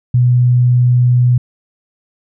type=tone; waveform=sine; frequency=123.5 Hz; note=B2; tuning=in tune; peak=-7 dBFS; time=0.14-1.38 s; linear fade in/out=5 ms; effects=none